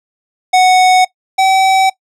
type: tone pair in turn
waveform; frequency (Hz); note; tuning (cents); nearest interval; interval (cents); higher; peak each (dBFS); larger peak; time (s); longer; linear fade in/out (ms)
square; 740 / 765.2; F#5 / G5; 0 / -42; minor second; 58; second; -6 / -8; first; 0.53-1.05 / 1.38-1.9; neither; 10
effects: noise-tail reverb RT60 0.1 s tail -20 dB re dry + low-pass 8000 Hz 12 dB/octave

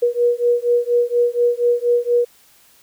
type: beating tone pair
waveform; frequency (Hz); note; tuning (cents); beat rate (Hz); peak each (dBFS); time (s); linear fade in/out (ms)
sine; 478.8 / 483; A#4 / B4; +46 / -39; 4.2; -17; 0.02-2.25; 10
effects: white hiss -52 dBFS RMS until 2.82 s

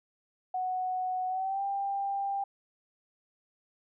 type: tone with pitch glide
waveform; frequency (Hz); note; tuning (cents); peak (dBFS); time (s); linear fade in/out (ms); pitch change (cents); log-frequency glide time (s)
sine; 740 to 793.1; F#5 to G5; 0 to +20; -29; 0.54-2.44; 5; +120; 1.28-1.63
effects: none

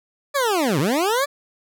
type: linear two-way sweep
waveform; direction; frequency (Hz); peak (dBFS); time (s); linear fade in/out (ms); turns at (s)
20% pulse; down then up; 588 to 124.8 to 588; -13; 0.34-1.26; 20; 0.79
effects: none

